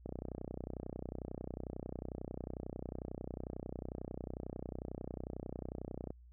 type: click train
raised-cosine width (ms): 2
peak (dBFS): -28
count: 189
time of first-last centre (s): 0.06-6.105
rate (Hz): 31.1
effects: added 60 Hz sine -55 dBFS peak until 6.32 s